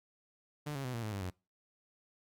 sawtooth tone with pitch steps, 148.6 / 137.06 / 126.41 / 116.59 / 107.53 / 99.18 / 91.47 Hz, D3 / C#3 / B2 / A#2 / A2 / G2 / F#2, +21 / -19 / +41 / +1 / -39 / +21 / -19 cents, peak -33 dBFS, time 0.66-1.304 s, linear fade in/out 10 ms, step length 92 ms, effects noise-tail reverb RT60 0.3 s tail -25 dB re dry + Opus 48 kbps

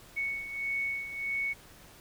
sine beating tone pair, 2217 / 2218.6 Hz, C#7 / C#7, 0 / +1 cents, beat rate 1.6 Hz, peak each -38 / -32 dBFS, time 0.16-1.54 s, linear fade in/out 20 ms, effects pink hiss -54 dBFS RMS until 2 s

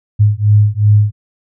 sine beating tone pair, 103.4 / 106.1 Hz, G#2 / G#2, -7 / +38 cents, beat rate 2.7 Hz, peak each -10 dBFS, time 0.19-1.12 s, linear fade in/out 20 ms, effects none

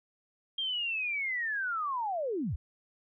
sine linear sweep, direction down, 3222 to 51 Hz, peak -30 dBFS, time 0.58-2.56 s, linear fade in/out 5 ms, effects none

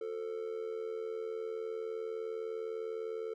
triangle tone with amplitude modulation, 444.1 Hz, A4, 16 cents sharp, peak -31 dBFS, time 0.01-3.34 s, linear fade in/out 5 ms, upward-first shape sine, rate 79.9 Hz, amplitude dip 75%, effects none

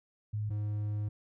sine / triangle tone pair in turn, 106 / 104.72 Hz, G#2 / G#2, +36 / +15 cents, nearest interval unison, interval 21 cents, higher first, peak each -31 / -29 dBFS, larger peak second, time 0.33-0.5 / 0.5-1.09 s, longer second, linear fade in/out 10 ms, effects none

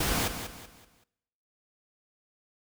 pink noise with echo, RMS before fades -28 dBFS, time 0-0.28 s, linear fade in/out 5 ms, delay 190 ms, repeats 4, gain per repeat -9 dB, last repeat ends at 1.04 s, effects noise-tail reverb RT60 1.0 s tail -22 dB re dry

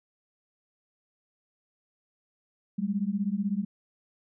sine beating tone pair, 193.4 / 209.4 Hz, G3 / G#3, -23 / +15 cents, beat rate 16 Hz, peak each -29 / -29 dBFS, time 2.78-3.65 s, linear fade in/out 10 ms, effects none

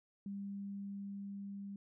sine tone with level ramp, 199.3 Hz, G3, 29 cents sharp, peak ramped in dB -40 to -43 dBFS, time 0.26-1.76 s, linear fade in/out 2 ms, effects none

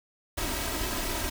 pink noise with comb filter, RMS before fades -31 dBFS, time 0.37-1.3 s, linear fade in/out 10 ms, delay 3.1 ms, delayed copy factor +0.65, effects none

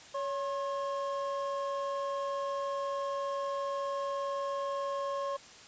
triangle tone pair together, 560 / 1074.4 Hz, C#5 / C6, +18 / +46 cents, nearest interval major seventh, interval 1128 cents, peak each -32 / -34 dBFS, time 0.14-5.37 s, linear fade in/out 10 ms, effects white hiss -52 dBFS RMS until 5.67 s + resampled to 16000 Hz

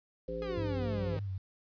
harmonic tone, 57 Hz, A#1, 38 cents flat, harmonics 1 / 3 / 5 / 7 / 9, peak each -43 / -44 / -46 / -42 / -37 dBFS, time 0.28-1.17 s, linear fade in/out 5 ms
45% pulse exponential sweep, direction down, 420 to 153 Hz, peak -37 dBFS, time 0.42-1.19 s, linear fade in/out 0 ms
sine tone with vibrato, 98.2 Hz, G2, 4 cents sharp, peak -34 dBFS, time 0.57-1.38 s, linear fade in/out 5 ms, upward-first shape sine, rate 3.6 Hz, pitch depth 66 cents each way
effects resampled to 11025 Hz + 11-bit

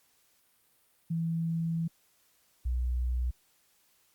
sine tone pair in turn, 165.1 / 61.54 Hz, E3 / B1, +3 / -5 cents, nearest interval octave + perfect fourth, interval 1708 cents, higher first, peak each -28 / -27 dBFS, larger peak second, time 1.1-1.88 / 2.65-3.31 s, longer first, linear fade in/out 10 ms, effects white hiss -68 dBFS RMS until 4.14 s + Opus 48 kbps

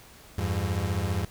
35% pulse beating tone pair, 85.8 / 100.8 Hz, F2 / G2, -30 / +49 cents, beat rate 15 Hz, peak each -27 dBFS, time 0.38-1.25 s, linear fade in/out 5 ms, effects pink hiss -51 dBFS RMS until 1.3 s

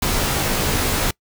pink noise with comb filter, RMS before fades -20 dBFS, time 0.02-1.11 s, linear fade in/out 5 ms, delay 18 ms, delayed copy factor -0.75, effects noise-tail reverb RT60 0.1 s tail -25 dB re dry

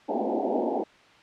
pink band-pass noise, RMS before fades -27 dBFS, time 0.08-0.84 s, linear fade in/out 20 ms, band 220 to 880 Hz, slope 96 dB/octave, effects white hiss -54 dBFS RMS until 1.22 s + low-pass 3000 Hz 12 dB/octave

